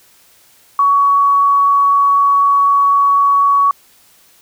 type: tone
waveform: sine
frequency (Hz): 1124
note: C#6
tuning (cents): +24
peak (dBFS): -8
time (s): 0.79-3.71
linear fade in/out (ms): 2
effects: white hiss -49 dBFS RMS until 4.41 s